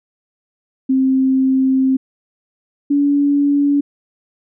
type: tone pair in turn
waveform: sine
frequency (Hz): 263.8 / 285.3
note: C4 / C#4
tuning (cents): +14 / +50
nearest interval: minor second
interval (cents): 136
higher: second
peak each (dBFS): -11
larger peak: neither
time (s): 0.89-1.97 / 2.9-3.81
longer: first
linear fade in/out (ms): 10
effects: none